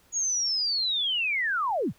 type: linear sweep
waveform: sine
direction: down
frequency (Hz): 6750 to 65.8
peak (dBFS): -24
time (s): 0.12-1.93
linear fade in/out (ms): 50
effects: pink hiss -61 dBFS RMS until 1.98 s